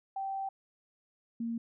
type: tone pair in turn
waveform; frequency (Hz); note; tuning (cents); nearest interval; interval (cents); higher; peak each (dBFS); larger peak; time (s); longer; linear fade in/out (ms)
sine; 778 / 231.3; G5 / A#3; -13 / -13; octave + major sixth; 2100; first; -33 / -32; second; 0.16-0.49 / 1.4-1.58; first; 5
effects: none